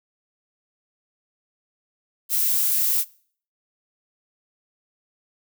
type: noise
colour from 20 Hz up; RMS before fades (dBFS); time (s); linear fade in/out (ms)
violet; -21; 2.29-3.05; 50
effects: noise-tail reverb RT60 0.5 s tail -22 dB re dry